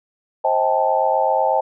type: chord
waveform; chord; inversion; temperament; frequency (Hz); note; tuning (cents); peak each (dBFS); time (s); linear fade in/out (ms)
sine; A half-diminished seventh; first; just; 528 / 633.6 / 792 / 880; C5 / Eb5 / G5 / A5; +16 / +31 / +18 / 0; -21 / -21 / -20 / -20; 0.44-1.61; 10
effects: none